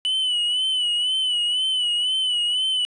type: tone with vibrato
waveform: triangle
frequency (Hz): 2979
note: F#7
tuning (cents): +11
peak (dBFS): -18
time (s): 0.05-2.85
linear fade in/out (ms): 0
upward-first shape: sine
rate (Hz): 2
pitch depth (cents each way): 61
effects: resampled to 24000 Hz + 10-bit